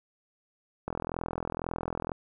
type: click train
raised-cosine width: 1 ms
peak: -18 dBFS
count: 53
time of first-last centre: 0.88-2.118 s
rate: 42 Hz
effects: none